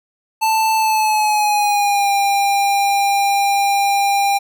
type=tone with pitch glide; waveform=square; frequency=882 to 799.5 Hz; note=A5 to G5; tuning=+4 to +34 cents; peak=-14 dBFS; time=0.41-4.39 s; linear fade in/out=20 ms; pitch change=-170 cents; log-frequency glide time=0.76-2.1 s; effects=none